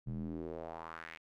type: tone with band-pass filter sweep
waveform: square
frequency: 40.89 Hz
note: E1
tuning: 13 cents flat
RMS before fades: -43 dBFS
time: 0.06-1.18 s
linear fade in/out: 20 ms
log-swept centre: 140 to 2400 Hz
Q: 2.8
effects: none